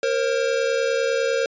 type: tone pair together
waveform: square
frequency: 466.2 / 536.1 Hz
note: A#4 / C5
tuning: 0 / +42 cents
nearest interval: major second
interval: 242 cents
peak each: -23 dBFS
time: 0.03-1.46 s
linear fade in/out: 2 ms
effects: resampled to 16000 Hz